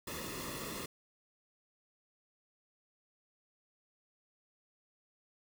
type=noise with comb filter; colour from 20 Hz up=pink; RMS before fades=-42 dBFS; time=0.07-0.86 s; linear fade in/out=5 ms; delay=1.3 ms; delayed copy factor=-0.75; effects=none